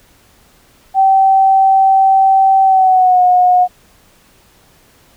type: tone with pitch glide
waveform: sine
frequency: 772 to 724.5 Hz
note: G5 to F#5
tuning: -27 to -37 cents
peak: -6 dBFS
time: 0.94-3.68 s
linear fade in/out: 50 ms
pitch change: -110 cents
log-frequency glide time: 2.63-3.22 s
effects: pink hiss -49 dBFS RMS until 5.16 s